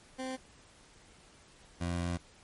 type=tone pair in turn; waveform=20% pulse; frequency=260 / 86.92 Hz; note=C4 / F2; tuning=-11 / -8 cents; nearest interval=octave + perfect fifth; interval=1897 cents; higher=first; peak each=-31 / -27 dBFS; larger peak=second; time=0.18-0.37 / 1.8-2.18 s; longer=second; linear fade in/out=20 ms; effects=pink hiss -59 dBFS RMS until 2.43 s + MP3 48 kbps